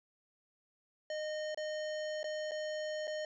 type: tone with dropouts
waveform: square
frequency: 614 Hz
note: D#5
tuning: 23 cents flat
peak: -37 dBFS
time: 1.1-3.25 s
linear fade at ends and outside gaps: 2 ms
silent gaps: 1.546-1.574 / 2.231-2.242 / 2.511-2.517 / 3.072-3.077 s
effects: resampled to 16000 Hz + 12-bit